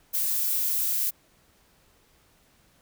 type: noise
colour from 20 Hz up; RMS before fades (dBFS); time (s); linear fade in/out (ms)
violet; -26; 0.13-1.11; 20
effects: pink hiss -62 dBFS RMS until 2.81 s